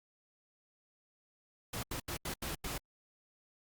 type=noise bursts at uneven times; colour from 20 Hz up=pink; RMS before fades=-39 dBFS; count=6; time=1.73-1.83 / 1.91-2 / 2.08-2.17 / 2.25-2.34 / 2.42-2.55 / 2.64-2.78 s; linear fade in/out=5 ms; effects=Opus 48 kbps